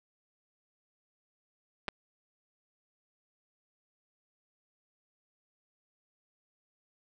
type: clicks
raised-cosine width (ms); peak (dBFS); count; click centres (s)
0.3; -18; 2; 1.882 / 1.887
effects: none